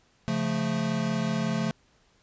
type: chord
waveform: square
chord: Db augmented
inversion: none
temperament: equal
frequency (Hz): 138.59 / 174.61 / 220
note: Db3 / F3 / A3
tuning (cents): 0 / 0 / 0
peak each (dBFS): -33 / -31 / -29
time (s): 0.28-1.71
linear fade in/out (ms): 0
effects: pink hiss -64 dBFS RMS until 2.22 s + resampled to 16000 Hz